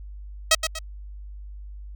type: tone with echo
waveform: 5% pulse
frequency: 640 Hz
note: D#5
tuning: 49 cents sharp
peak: -3 dBFS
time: 0.51-0.55 s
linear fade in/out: 5 ms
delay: 120 ms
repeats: 2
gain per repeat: -8 dB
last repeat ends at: 0.79 s
effects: added 50 Hz sine -36 dBFS peak until 1.95 s